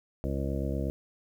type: harmonic tone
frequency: 68.3 Hz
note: C#2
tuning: 25 cents flat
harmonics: 1 / 2 / 3 / 4 / 5 / 7 / 8 / 9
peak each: -32 / -35 / -37 / -38 / -39 / -40 / -41 / -42 dBFS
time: 0.24-0.9 s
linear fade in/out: 0 ms
effects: 10-bit